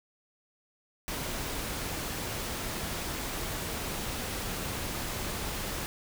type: noise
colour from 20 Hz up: pink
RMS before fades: -35 dBFS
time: 1.08-5.86 s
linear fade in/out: 0 ms
effects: none